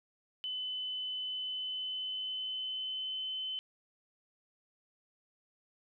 sine tone with pitch glide, 3020 to 3050 Hz, F#7 to G7, +35 to -48 cents, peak -35 dBFS, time 0.44-3.59 s, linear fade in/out 0 ms, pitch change +17 cents, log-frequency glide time 1.24-3.3 s, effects none

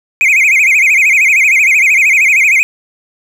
triangle tone with vibrato, 2300 Hz, D7, 37 cents flat, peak -4 dBFS, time 0.21-2.63 s, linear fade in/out 0 ms, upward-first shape sine, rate 13 Hz, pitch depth 180 cents each way, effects none

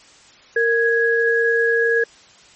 sine tone pair together, 462.5 / 1661.2 Hz, A#4 / G#6, -14 / 0 cents, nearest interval octave + minor seventh, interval 2214 cents, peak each -17 dBFS, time 0.56-2.04 s, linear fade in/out 5 ms, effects white hiss -48 dBFS RMS until 2.55 s + MP3 32 kbps

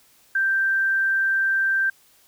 sine tone, 1570 Hz, G6, 2 cents sharp, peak -18 dBFS, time 0.35-1.9 s, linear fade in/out 5 ms, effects white hiss -57 dBFS RMS until 2.27 s

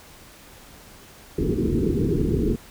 white low-pass noise, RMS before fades -22 dBFS, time 1.38-2.56 s, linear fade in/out 5 ms, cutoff 440 Hz, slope 96 dB/octave, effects pink hiss -47 dBFS RMS until 2.7 s

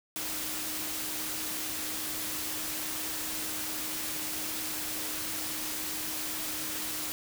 sine tone in noise, 309.7 Hz, D#4, 8 cents flat, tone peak -45 dBFS, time 0.16-7.12 s, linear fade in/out 0 ms, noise white, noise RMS -35 dBFS, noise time 0.16-7.12 s, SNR -13 dB, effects none

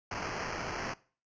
white noise with sample-and-hold, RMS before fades -37 dBFS, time 0.11-0.94 s, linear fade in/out 5 ms, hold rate 3675 Hz, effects noise-tail reverb RT60 0.4 s tail -20 dB re dry + resampled to 16000 Hz

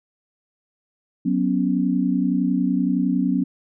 sine chord, F# suspended fourth, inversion none, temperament just, 185 / 246.7 / 277.5 Hz, F#3 / B3 / C#4, 0 / -2 / +2 cents, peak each -22 dBFS, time 1.25-3.44 s, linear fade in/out 10 ms, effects none

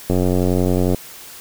click train, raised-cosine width 2 ms, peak -5 dBFS, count 78, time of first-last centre 0.1-0.946 s, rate 91 Hz, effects white hiss -38 dBFS RMS until 1.4 s

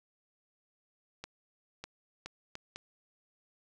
accelerating click train, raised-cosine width 0.2 ms, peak -24 dBFS, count 5, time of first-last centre 1.24-2.76 s, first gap 600 ms, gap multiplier 0.7, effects none

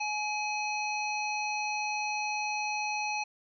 harmonic tone, 843 Hz, G#5, 26 cents sharp, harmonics 1 / 3 / 5 / 7, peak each -33 / -33 / -42 / -43 dBFS, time 0-3.24 s, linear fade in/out 10 ms, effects none

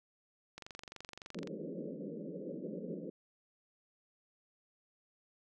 click train, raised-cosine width 0.2 ms, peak -29 dBFS, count 22, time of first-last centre 0.58-1.474 s, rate 23.5 Hz
pink band-pass noise, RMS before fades -43 dBFS, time 1.35-3.1 s, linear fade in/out 5 ms, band 160 to 560 Hz, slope 96 dB/octave
effects none

